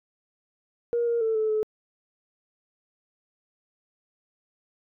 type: tone with pitch steps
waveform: sine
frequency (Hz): 473.2 / 468.9 / 445.6 / 435.5 / 430.9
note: A#4 / A#4 / A4 / A4 / A4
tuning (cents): +26 / +10 / +22 / -18 / -36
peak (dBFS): -21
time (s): 0.93-1.63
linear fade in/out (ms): 0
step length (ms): 140
effects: tanh soft clip ceiling -17 dBFS